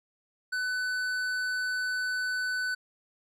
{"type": "tone with tanh clipping", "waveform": "sine", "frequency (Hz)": 1500, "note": "F#6", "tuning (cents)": 23, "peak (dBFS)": -30, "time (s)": [0.52, 2.75], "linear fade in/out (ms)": 10, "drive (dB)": 12, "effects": []}